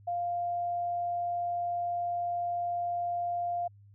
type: tone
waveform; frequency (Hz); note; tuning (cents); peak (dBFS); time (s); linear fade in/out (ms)
sine; 698.5; F5; 0; -29; 0.07-3.68; 10
effects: added 101 Hz sine -53 dBFS peak until 3.94 s